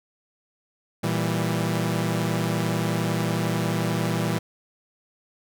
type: chord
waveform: sawtooth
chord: E diminished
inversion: second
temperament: equal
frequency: 116.54 / 164.81 / 196 Hz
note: Bb2 / E3 / G3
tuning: 0 / 0 / 0 cents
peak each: -23 / -22 / -25 dBFS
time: 1.03-4.39 s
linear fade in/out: 10 ms
effects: none